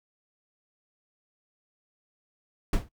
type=noise with exponential decay; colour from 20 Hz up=brown; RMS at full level=-18 dBFS; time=2.73-2.89 s; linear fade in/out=5 ms; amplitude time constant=34 ms; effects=noise-tail reverb RT60 0.1 s tail -22 dB re dry